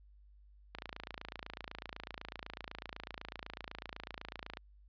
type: click train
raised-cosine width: 0.3 ms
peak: -26 dBFS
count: 108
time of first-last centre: 0.75-4.571 s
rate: 28 Hz
effects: added 50 Hz sine -58 dBFS peak until 4.88 s + resampled to 11025 Hz